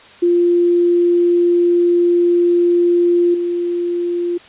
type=tone with level steps; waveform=sine; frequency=348.2 Hz; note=F4; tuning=5 cents flat; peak=-10 / -16 dBFS; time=0.22-4.38 s; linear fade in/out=10 ms; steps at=3.34 s; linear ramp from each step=5 ms; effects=white hiss -42 dBFS RMS until 4.48 s + resampled to 8000 Hz